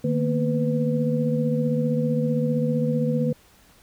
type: tone cluster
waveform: sine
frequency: 152 / 230.7 / 246.1 / 498.5 Hz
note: D#3 / A#3 / B3 / B4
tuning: -40 / -18 / -6 / +16 cents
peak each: -24 / -24 / -32 / -26 dBFS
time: 0.04-3.33 s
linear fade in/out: 5 ms
effects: pink hiss -55 dBFS RMS until 3.82 s